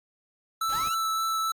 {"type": "tone with vibrato", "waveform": "square", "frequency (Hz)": 1318.5, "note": "E6", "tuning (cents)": 0, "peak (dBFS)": -26, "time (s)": [0.61, 1.52], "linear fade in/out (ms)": 5, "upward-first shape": "sine", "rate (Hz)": 3.5, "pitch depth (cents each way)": 8}
{"type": "noise", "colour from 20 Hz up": "pink", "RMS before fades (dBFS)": -44, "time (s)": [0.69, 0.89], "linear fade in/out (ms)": 5}
{"type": "linear sweep", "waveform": "30% pulse", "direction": "up", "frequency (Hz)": [780, 1494], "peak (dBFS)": -33, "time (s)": [0.72, 0.95], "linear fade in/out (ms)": 10}
{"effects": ["AAC 64 kbps"]}